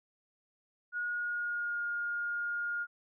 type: tone with pitch glide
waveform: sine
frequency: 1445 to 1420.2 Hz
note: F#6 to F6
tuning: -41 to +29 cents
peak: -32 dBFS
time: 0.92-2.87 s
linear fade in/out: 50 ms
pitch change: -30 cents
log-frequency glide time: 1.05-1.83 s
effects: none